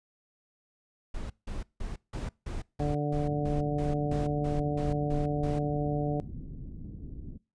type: noise bursts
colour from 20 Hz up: brown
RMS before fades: -35 dBFS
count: 14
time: 1.14-5.59 s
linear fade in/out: 5 ms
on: 160 ms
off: 170 ms
type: harmonic tone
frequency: 146.83 Hz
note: D3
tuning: in tune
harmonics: 1 / 2 / 3 / 4 / 5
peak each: -30 / -33 / -35 / -36 / -37 dBFS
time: 2.8-6.2 s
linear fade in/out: 0 ms
type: low-pass noise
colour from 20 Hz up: pink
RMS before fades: -41 dBFS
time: 3.28-7.38 s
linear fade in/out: 10 ms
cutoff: 280 Hz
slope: 24 dB/octave
effects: noise-tail reverb RT60 0.3 s tail -24 dB re dry + resampled to 22050 Hz